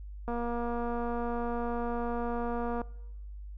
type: click train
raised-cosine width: 1 ms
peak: -22 dBFS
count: 602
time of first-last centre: 0.28-2.816 s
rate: 237 Hz
effects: noise-tail reverb RT60 0.9 s tail -21 dB re dry + added 50 Hz sine -40 dBFS peak until 3.57 s